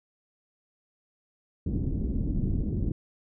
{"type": "low-pass noise", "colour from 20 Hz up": "pink", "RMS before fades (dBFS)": -28, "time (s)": [1.66, 2.92], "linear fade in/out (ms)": 5, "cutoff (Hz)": 300, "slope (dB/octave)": 24, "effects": []}